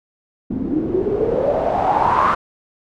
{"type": "noise with low-pass filter sweep", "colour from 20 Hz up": "white", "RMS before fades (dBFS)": -18, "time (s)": [0.5, 2.35], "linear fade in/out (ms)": 10, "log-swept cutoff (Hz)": [240, 1200], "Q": 7.6, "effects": []}